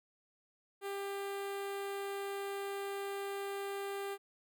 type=tone with notch filter; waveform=sawtooth; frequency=397.2 Hz; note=G4; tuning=23 cents sharp; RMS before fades=-40 dBFS; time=0.81-4.18 s; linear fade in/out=50 ms; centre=5600 Hz; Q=1.4; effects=none